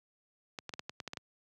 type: clicks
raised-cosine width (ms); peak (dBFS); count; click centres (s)
0.2; -22; 9; 0.588 / 0.693 / 0.738 / 0.794 / 0.895 / 1.002 / 1.077 / 1.134 / 1.172
effects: high-pass 100 Hz 12 dB/octave